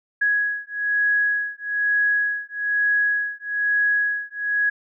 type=beating tone pair; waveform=sine; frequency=1667 / 1668.1 Hz; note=G#6 / G#6; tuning=+6 / +7 cents; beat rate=1.1 Hz; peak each=-22 dBFS; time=0.21-4.7 s; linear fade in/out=10 ms; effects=none